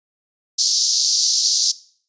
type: band-pass noise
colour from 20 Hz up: pink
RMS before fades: -18 dBFS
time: 0.58-1.72 s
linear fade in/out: 10 ms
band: 4400 to 6400 Hz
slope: 48 dB/octave
effects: noise-tail reverb RT60 0.5 s tail -19 dB re dry + resampled to 16000 Hz